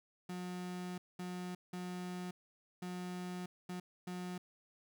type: tone bursts at uneven times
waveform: 35% pulse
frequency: 180 Hz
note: F#3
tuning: 47 cents flat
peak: -39 dBFS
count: 6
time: 0.29-0.98 / 1.19-1.55 / 1.73-2.31 / 2.82-3.46 / 3.69-3.8 / 4.07-4.38 s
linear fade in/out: 5 ms
effects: none